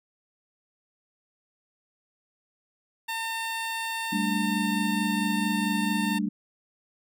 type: tone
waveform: 15% pulse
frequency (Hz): 905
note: A5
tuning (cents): +48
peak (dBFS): -23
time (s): 3.08-6.19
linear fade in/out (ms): 10
type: chord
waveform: sine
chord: G suspended second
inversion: none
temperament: just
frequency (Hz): 196 / 220.5 / 294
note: G3 / A3 / D4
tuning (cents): 0 / +4 / +2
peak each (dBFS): -28 / -29 / -31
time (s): 4.12-6.29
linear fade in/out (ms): 10
effects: none